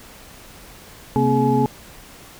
sine tone cluster, 132.7 / 229.2 / 262.3 / 422 / 849 Hz, C3 / A#3 / C4 / G#4 / G#5, +25 / -29 / +4 / +28 / +38 cents, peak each -21 dBFS, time 1.16-1.66 s, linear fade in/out 0 ms, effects pink hiss -43 dBFS RMS until 2.39 s

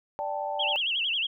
sine chord, D suspended fourth, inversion none, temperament equal, 587.3 / 784 / 880 Hz, D5 / G5 / A5, 0 / 0 / 0 cents, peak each -33 dBFS, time 0.19-0.76 s, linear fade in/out 0 ms
sine tone with vibrato, 2970 Hz, F#7, 6 cents sharp, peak -25 dBFS, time 0.59-1.27 s, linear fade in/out 10 ms, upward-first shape sine, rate 11 Hz, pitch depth 200 cents each way
effects none

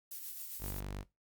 violet noise with tremolo, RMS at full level -42 dBFS, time 0.11-0.8 s, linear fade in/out 5 ms, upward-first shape sine, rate 7.5 Hz, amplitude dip 45%
sawtooth tone, 49 Hz, G1, in tune, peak -35 dBFS, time 0.59-1.05 s, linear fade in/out 50 ms
effects noise-tail reverb RT60 0.2 s tail -18 dB re dry + Opus 48 kbps

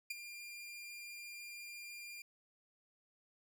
sawtooth tone with ADSR envelope, 2398 Hz, D7, 36 cents sharp, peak -33 dBFS, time 0.1-2.22 s, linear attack 7 ms, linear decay 21 ms, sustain -11 dB, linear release 3 ms, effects none

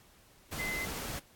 sine tone in noise, 2050 Hz, C7, 36 cents flat, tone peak -34 dBFS, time 0.58-0.86 s, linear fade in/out 20 ms, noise pink, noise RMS -39 dBFS, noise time 0.51-1.2 s, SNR +2 dB, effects pink hiss -61 dBFS RMS until 1.35 s + AAC 64 kbps

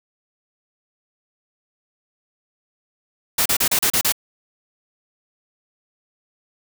white noise bursts, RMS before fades -18 dBFS, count 7, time 3.38-4.123 s, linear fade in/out 5 ms, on 77 ms, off 34 ms, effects none

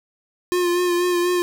square tone with vibrato, 353.7 Hz, F4, 22 cents sharp, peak -18 dBFS, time 0.52-1.42 s, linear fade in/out 0 ms, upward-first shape sine, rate 4.1 Hz, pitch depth 28 cents each way, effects none

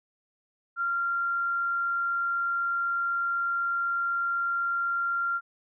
sine tone, 1384 Hz, F6, 16 cents flat, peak -25 dBFS, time 0.76-5.41 s, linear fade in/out 50 ms, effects none

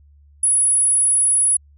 sine tone, 10210 Hz, D#9, 44 cents sharp, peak -13 dBFS, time 0.43-1.57 s, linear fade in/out 5 ms, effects added 72 Hz sine -47 dBFS peak until 1.77 s

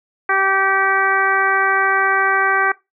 harmonic tone with a mistuned harmonic, 387.7 Hz, G4, 19 cents flat, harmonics 1 / 2 / 3 / 4 / 5 / 6, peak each -24 / -21 / -19 / -18 / -22 / -27 dBFS, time 0.29-2.72 s, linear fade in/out 5 ms, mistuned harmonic 6, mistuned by -24 cents, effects noise-tail reverb RT60 0.2 s tail -19 dB re dry

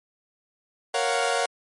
sawtooth chord, Gb major seventh, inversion first, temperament equal, 466.2 / 554.4 / 698.5 / 740 Hz, Bb4 / Db5 / F5 / Gb5, 0 / 0 / 0 / 0 cents, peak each -24 dBFS, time 0.94-1.46 s, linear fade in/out 5 ms, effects MP3 48 kbps

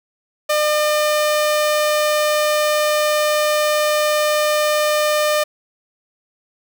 sawtooth tone, 603 Hz, D5, 46 cents sharp, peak -11 dBFS, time 0.49-5.44 s, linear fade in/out 10 ms, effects none

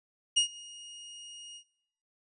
sawtooth tone with ADSR envelope, 2867 Hz, F7, 45 cents sharp, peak -17 dBFS, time 0.36-1.64 s, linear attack 15 ms, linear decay 100 ms, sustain -24 dB, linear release 80 ms, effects noise-tail reverb RT60 0.8 s tail -24 dB re dry + resampled to 22050 Hz

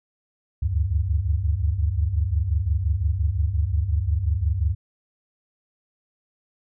sine tone cluster, 71 / 76.7 / 97.2 Hz, C#2 / D#2 / G2, +42 / -24 / -14 cents, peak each -24 dBFS, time 0.62-4.75 s, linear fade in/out 10 ms, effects none

